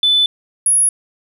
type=tone pair in turn; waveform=sine; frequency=3500 / 10460 Hz; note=A7 / E9; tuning=-10 / -15 cents; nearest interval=octave + perfect fifth; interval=1895 cents; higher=second; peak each=-9 dBFS; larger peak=neither; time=0.03-0.26 / 0.66-0.89 s; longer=neither; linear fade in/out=2 ms; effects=tanh soft clip ceiling -5 dBFS + 8-bit